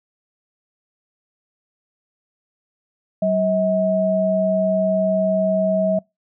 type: tone pair together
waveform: sine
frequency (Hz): 190.27 / 640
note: F#3 / D#5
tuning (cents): +49 / +49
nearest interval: octave + major sixth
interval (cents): 2100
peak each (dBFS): -21 / -17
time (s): 3.22-5.99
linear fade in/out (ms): 5
effects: noise-tail reverb RT60 0.2 s tail -24 dB re dry